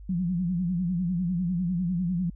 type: tone with vibrato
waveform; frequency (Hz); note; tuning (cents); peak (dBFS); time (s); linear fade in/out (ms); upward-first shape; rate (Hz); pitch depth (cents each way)
sine; 177.6; F3; +29; -24; 0.09-2.3; 5; sine; 10; 110
effects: added 50 Hz sine -41 dBFS peak until 2.35 s